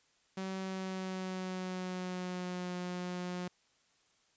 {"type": "tone with pitch glide", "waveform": "sawtooth", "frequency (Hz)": [190, 179.54], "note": ["F#3", "F3"], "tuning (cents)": [46, 48], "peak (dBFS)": -33, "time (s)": [0.37, 3.48], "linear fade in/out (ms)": 5, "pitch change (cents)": -98, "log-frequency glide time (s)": [0.59, 2.7], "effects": ["white hiss -71 dBFS RMS until 4.36 s", "resampled to 16000 Hz"]}